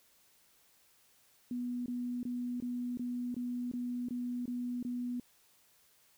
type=tone bursts; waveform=sine; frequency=244.9 Hz; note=B3; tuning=14 cents flat; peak=-34 dBFS; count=10; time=1.51-5.199 s; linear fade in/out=2 ms; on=350 ms; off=21 ms; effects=white hiss -67 dBFS RMS until 6.17 s